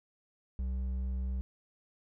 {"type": "tone with hard clipping", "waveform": "sine", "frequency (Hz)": 64, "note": "C2", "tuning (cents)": -38, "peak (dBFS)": -33, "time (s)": [0.59, 1.41], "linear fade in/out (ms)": 0, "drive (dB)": 5, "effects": []}